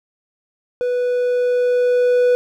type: tone with level ramp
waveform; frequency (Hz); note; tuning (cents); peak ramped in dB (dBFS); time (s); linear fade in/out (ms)
triangle; 493.1; B4; -3; -15 to -9; 0.81-2.35; 0
effects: none